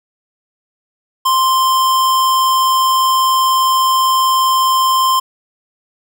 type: tone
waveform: square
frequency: 1046.5 Hz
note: C6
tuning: in tune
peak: -11 dBFS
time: 1.25-5.2 s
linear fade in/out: 10 ms
effects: none